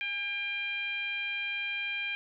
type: tone with frequency modulation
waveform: sine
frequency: 2393 Hz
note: D7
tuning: 32 cents sharp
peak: -31 dBFS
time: 0.01-2.15 s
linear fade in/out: 0 ms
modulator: 783 Hz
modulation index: 0.8
effects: none